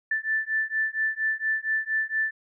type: beating tone pair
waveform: sine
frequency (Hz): 1760 / 1764.3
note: A6 / A6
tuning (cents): 0 / +4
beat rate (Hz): 4.3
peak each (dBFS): -27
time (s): 0.11-2.31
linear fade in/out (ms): 5
effects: none

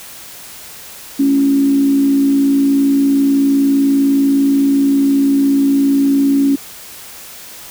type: tone with frequency modulation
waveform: sine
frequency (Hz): 277.2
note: C#4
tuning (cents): 0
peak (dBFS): -9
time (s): 1.19-6.56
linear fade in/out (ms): 10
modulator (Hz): 59.7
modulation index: 0.34
effects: white hiss -34 dBFS RMS until 7.7 s

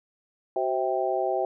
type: harmonic tone with a mistuned harmonic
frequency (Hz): 130.81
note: C3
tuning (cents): 0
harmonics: 3 / 4 / 5 / 6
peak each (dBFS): -29 / -30 / -28 / -29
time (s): 0.56-1.45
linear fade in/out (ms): 2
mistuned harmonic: 3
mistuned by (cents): -70
effects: none

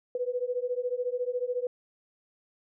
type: beating tone pair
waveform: sine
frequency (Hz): 487.9 / 501.9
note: B4 / B4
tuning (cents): -21 / +28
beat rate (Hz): 14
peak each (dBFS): -31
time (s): 0.15-1.67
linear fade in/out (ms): 2
effects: none

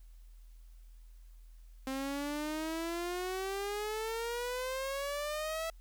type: exponential sweep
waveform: sawtooth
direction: up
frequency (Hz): 263.2 to 659.3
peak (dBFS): -31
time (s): 1.87-5.7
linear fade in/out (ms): 2
effects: added 41 Hz sine -51 dBFS peak until 5.8 s + white hiss -72 dBFS RMS until 5.8 s

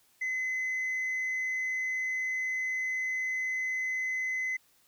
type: tone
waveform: sine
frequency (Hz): 2036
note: C7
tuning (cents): -48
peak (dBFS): -27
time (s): 0.21-4.57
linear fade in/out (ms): 10
effects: tanh soft clip ceiling -28 dBFS + white hiss -66 dBFS RMS until 4.87 s

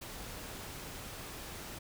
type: noise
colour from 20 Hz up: pink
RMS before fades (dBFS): -45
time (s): 0.01-1.79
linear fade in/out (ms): 10
effects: none

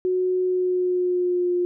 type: tone with pitch glide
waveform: sine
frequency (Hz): 367.4 to 354.9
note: F#4 to F4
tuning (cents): -12 to +28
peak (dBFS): -19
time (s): 0.05-1.65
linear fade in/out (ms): 0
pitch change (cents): -60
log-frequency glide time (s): 0.43-1.54
effects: none

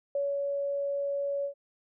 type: tone with ADSR envelope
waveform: sine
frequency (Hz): 563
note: C#5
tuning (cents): +27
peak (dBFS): -26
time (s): 0.15-1.54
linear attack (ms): 3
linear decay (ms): 210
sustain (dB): -2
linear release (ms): 95
effects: none

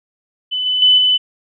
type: tone with level steps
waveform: sine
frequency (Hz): 3007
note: F#7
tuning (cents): +27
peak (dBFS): -17 / -14 / -7 / -10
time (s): 0.51-1.18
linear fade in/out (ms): 20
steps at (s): 0.66 / 0.82 / 0.98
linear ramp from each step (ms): 2
effects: none

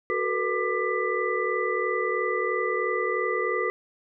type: tone cluster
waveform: sine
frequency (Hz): 372.3 / 443 / 486 / 1192 / 1987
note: F#4 / A4 / B4 / D6 / B6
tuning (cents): +11 / +12 / -28 / +25 / +10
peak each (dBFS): -30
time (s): 0.1-3.7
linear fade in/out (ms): 0
effects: none

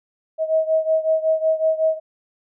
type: beating tone pair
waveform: sine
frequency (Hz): 635 / 640.4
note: D#5 / D#5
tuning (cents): +35 / +50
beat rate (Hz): 5.4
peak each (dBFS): -18 / -21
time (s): 0.38-2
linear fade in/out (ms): 50
effects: none

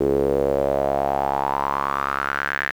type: tone with band-pass filter sweep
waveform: sawtooth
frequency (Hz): 69.3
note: C#2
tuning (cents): 0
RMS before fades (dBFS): -22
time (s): 0-2.72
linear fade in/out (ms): 10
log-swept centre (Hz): 390 to 1800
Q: 5.1
effects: 8-bit

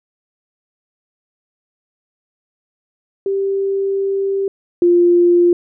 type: tone pair in turn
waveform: sine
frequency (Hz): 392 / 349.2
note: G4 / F4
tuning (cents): 0 / 0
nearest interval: major second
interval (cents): 200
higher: first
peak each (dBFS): -15 / -8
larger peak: second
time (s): 3.26-4.48 / 4.82-5.53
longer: first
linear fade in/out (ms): 2
effects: none

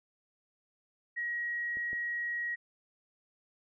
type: tone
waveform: sine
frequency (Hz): 1900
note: A#6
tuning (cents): +33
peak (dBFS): -32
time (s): 1.16-2.56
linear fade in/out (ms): 20
type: clicks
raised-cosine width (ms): 2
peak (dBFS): -38 / -35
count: 2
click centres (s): 1.771 / 1.931
effects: none

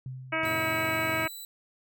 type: tone with exponential decay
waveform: sine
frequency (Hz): 129.4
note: C3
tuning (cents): -19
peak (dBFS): -33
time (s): 0.06-1.03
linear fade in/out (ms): 2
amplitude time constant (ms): 210
type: harmonic tone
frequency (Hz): 320.6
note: E4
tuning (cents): -48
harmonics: 1 / 2 / 3 / 4 / 5 / 6 / 7 / 8 / 9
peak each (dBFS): -36 / -33 / -37 / -34 / -34 / -39 / -31 / -39 / -43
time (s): 0.32-1.28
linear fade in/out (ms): 10
type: chord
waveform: sawtooth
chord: F# major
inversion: none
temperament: equal with one note detuned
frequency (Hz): 92.5 / 116.54 / 136.13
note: F#2 / A#2 / C#3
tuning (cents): 0 / 0 / -31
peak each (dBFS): -39 / -35 / -38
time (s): 0.43-1.26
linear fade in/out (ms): 5
type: tone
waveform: 10% pulse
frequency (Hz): 3972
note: B7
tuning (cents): +9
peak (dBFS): -32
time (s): 0.45-1.45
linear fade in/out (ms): 2
effects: none

